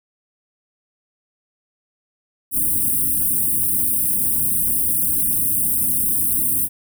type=band-stop noise; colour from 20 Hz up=white; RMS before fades=-19 dBFS; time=2.51-6.69 s; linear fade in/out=50 ms; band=330 to 8600 Hz; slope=96 dB/octave; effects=none